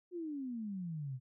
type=exponential sweep; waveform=sine; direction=down; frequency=365.1 to 123.4 Hz; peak=-38 dBFS; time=0.11-1.2 s; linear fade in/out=50 ms; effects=none